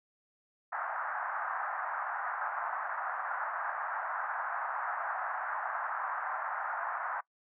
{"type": "band-pass noise", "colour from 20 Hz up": "white", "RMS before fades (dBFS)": -36, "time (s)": [0.72, 7.21], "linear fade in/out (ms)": 10, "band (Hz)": [700, 1600], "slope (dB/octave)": 48, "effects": ["noise-tail reverb RT60 0.1 s tail -22 dB re dry"]}